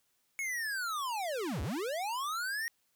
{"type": "linear two-way sweep", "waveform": "square", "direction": "down then up", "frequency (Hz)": [2217, 58.6, 1892], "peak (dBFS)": -34, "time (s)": [0.39, 2.68], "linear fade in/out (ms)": 0, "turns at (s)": 1.62, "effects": ["white hiss -75 dBFS RMS until 2.95 s"]}